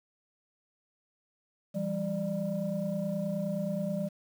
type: tone cluster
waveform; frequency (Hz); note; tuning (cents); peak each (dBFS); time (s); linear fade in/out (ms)
sine; 168.7 / 198.2 / 595; E3 / G3 / D5; +40 / +19 / +22; -34 / -32 / -34; 1.74-4.09; 20
effects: tanh soft clip ceiling -22 dBFS + 9-bit